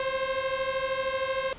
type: beating tone pair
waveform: sawtooth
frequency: 523.3 / 536.3 Hz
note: C5 / C5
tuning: 0 / +43 cents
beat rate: 13 Hz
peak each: -26 dBFS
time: 0-1.53 s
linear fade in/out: 2 ms
effects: pink hiss -47 dBFS RMS until 1.58 s + resampled to 8000 Hz